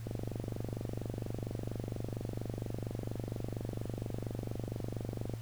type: click train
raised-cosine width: 2 ms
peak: -24 dBFS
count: 129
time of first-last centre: 0.07-5.337 s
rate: 24.3 Hz
effects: added 113 Hz sine -40 dBFS peak until 5.41 s + pink hiss -56 dBFS RMS until 5.41 s